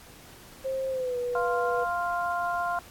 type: tone with pitch glide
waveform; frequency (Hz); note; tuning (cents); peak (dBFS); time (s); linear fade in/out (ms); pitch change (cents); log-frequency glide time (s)
sine; 530 to 488.8; C5 to B4; +22 to -18; -27; 0.64-1.85; 20; -140; 0.89-1.18
type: harmonic tone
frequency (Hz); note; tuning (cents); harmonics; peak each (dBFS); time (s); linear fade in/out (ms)
349.2; F4; 0; 2 / 3 / 4; -29 / -31 / -32; 1.35-2.79; 2
effects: pink hiss -50 dBFS RMS until 2.9 s + AAC 64 kbps